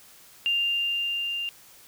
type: tone with level ramp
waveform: sine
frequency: 2794 Hz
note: F7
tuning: in tune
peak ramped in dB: -21 to -28 dBFS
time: 0.46-1.49 s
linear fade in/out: 0 ms
effects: white hiss -52 dBFS RMS until 1.87 s